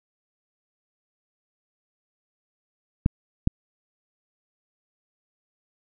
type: clicks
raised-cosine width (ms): 5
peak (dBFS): -6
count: 2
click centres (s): 3.061 / 3.474
effects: none